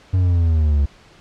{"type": "linear sweep", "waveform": "triangle", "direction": "down", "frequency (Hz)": [94.1, 69.3], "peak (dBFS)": -11, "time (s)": [0.13, 0.86], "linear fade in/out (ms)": 10, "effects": ["pink hiss -48 dBFS RMS until 1.2 s", "low-pass 5000 Hz 12 dB/octave"]}